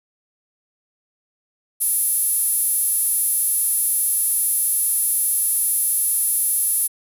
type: tone with high-pass filter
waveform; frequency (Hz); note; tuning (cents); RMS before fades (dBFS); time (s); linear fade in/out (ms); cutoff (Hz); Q
sawtooth; 457.6; A#4; -32; -20; 1.8-6.88; 20; 11000; 9.1
effects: none